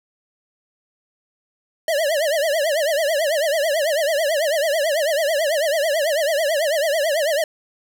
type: tone with vibrato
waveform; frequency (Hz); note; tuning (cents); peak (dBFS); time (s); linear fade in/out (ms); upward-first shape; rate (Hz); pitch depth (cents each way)
square; 609; D#5; -37; -18; 1.88-7.44; 2; triangle; 9.1; 200
effects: none